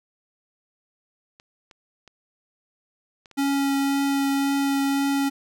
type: clicks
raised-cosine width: 0.2 ms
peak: -30 dBFS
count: 7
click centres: 1.399 / 1.712 / 2.077 / 3.258 / 3.313 / 3.385 / 3.536 s
type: tone with vibrato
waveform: square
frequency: 277.2 Hz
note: C#4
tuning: in tune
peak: -21 dBFS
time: 3.37-5.3 s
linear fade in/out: 20 ms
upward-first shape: triangle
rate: 1.9 Hz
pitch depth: 9 cents each way
effects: none